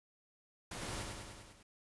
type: noise with echo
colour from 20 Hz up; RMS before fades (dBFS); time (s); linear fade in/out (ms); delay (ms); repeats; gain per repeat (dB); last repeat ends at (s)
pink; -44; 0.71-1.03; 5; 100; 6; -3; 1.63
effects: resampled to 24000 Hz